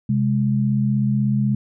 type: tone pair together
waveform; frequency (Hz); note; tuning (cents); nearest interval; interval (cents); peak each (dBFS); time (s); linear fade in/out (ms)
sine; 130.81 / 207.1; C3 / G#3; 0 / -5; minor sixth; 795; -19; 0.09-1.55; 5
effects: none